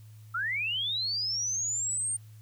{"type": "linear sweep", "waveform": "sine", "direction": "up", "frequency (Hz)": [1300, 8860], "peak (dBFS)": -28, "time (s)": [0.34, 2.17], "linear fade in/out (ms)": 10, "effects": ["added 108 Hz sine -47 dBFS peak until 2.41 s", "white hiss -64 dBFS RMS until 2.41 s"]}